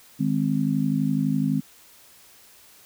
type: chord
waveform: sine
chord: Ab major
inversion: second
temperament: just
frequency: 155.74 / 207.7 / 259.6 Hz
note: Eb3 / Ab3 / C4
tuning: +2 / 0 / -13 cents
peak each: -25 / -25 / -24 dBFS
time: 0.19-1.61 s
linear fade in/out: 20 ms
effects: white hiss -52 dBFS RMS until 2.85 s